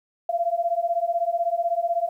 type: beating tone pair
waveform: sine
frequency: 676 / 692 Hz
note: E5 / F5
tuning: +43 / -16 cents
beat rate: 16 Hz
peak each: -24 dBFS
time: 0.29-2.09 s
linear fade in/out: 5 ms
effects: 10-bit

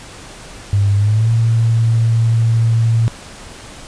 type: tone with pitch glide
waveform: sine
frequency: 100.5 to 114.12 Hz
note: G2 to A#2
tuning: +44 to -36 cents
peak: -10 dBFS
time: 0.73-3.08 s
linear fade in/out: 0 ms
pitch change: +220 cents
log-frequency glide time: 0.97-1.29 s
effects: pink hiss -35 dBFS RMS until 3.87 s + resampled to 22050 Hz

